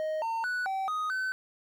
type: tone with pitch steps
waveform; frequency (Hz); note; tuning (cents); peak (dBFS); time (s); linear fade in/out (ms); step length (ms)
triangle; 624 / 908 / 1480 / 770 / 1248 / 1522; D#5 / A#5 / F#6 / G5 / D#6 / F#6; +5 / -46 / 0 / -31 / +5 / +48; -27; 0-1.32; 0; 220
effects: 11-bit